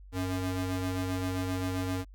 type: ring-modulated tone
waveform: 40% pulse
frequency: 185 Hz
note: F#3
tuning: in tune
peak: -26 dBFS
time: 0.12-2.05 s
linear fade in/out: 50 ms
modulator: 88.7 Hz
effects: added 48 Hz sine -47 dBFS peak until 2.14 s